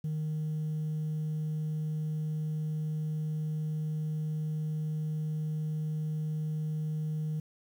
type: tone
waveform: sine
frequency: 154.5 Hz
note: D#3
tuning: 12 cents flat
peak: -28 dBFS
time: 0.04-7.4 s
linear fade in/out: 5 ms
effects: tanh soft clip ceiling -29 dBFS + 10-bit